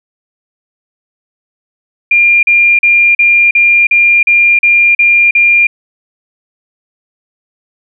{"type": "tone bursts", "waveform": "sine", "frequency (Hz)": 2400, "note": "D7", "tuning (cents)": 37, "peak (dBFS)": -4, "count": 10, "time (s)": [2.11, 5.67], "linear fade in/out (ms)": 5, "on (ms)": 320, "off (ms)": 40, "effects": []}